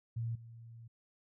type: tone with level steps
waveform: sine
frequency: 115.4 Hz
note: A#2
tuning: 17 cents flat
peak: -34 / -49 dBFS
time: 0.16-0.88 s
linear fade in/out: 10 ms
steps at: 0.35 s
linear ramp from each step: 5 ms
effects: none